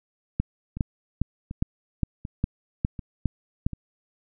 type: two click trains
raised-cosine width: 5 ms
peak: -21 / -10 dBFS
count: 5 / 9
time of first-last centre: 0.77-3.733 / 0.4-3.665 s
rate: 1.35 / 2.45 Hz
effects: none